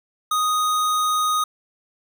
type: tone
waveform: square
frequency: 1244.5 Hz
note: D#6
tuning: in tune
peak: -19 dBFS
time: 0.31-1.44 s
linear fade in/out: 5 ms
effects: 9-bit